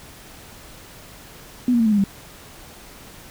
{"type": "tone with pitch steps", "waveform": "sine", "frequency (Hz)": [247.9, 236.7, 226, 215.8, 206.1, 196.76], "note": ["B3", "A#3", "A3", "A3", "G#3", "G3"], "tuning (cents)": [7, 27, 47, -33, -13, 7], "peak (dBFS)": -14, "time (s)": [1.68, 2.04], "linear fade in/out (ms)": 2, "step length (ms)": 60, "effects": ["pink hiss -43 dBFS RMS until 3.3 s"]}